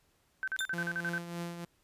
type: tone bursts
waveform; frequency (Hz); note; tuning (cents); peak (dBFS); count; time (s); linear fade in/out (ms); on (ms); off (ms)
sine; 1539; G6; -32; -31; 9; 0.43-1.18; 0; 46; 42
type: tone with exponential decay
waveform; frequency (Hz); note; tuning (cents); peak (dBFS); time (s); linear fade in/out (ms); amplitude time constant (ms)
sawtooth; 3578; A7; +28; -26; 0.59-0.71; 0; 26
type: tone with tremolo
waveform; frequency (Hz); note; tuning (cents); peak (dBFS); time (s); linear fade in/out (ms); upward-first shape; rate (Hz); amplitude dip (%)
sawtooth; 171.7; F3; -29; -31; 0.73-1.65; 5; triangle; 3.3; 60
effects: pink hiss -71 dBFS RMS until 1.83 s + resampled to 32000 Hz